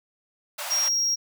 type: high-pass noise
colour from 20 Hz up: pink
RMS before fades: -33 dBFS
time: 0.58-0.89 s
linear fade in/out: 10 ms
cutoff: 560 Hz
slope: 96 dB/octave
type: tone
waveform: triangle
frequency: 5610 Hz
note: F8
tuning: 7 cents sharp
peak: -20 dBFS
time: 0.7-1.16 s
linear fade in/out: 20 ms
effects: none